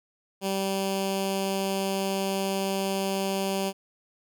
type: tone with notch filter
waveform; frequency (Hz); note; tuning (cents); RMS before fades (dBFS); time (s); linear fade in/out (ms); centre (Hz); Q
10% pulse; 194.1; G3; -17; -28; 0.41-3.73; 50; 1300; 1.2
effects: none